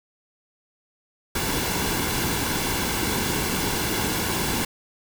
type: noise with comb filter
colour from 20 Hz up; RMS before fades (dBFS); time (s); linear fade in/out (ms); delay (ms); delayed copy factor
pink; -25; 1.35-4.65; 5; 1.6; -0.5
effects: none